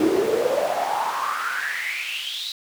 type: noise with high-pass filter sweep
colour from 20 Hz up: brown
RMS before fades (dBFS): -24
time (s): 0-2.52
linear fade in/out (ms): 2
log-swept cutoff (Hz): 320 to 4000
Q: 8.2
effects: none